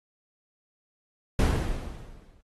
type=noise with exponential decay; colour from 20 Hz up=brown; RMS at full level=-18 dBFS; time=1.39-2.41 s; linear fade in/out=2 ms; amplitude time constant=220 ms; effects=AAC 32 kbps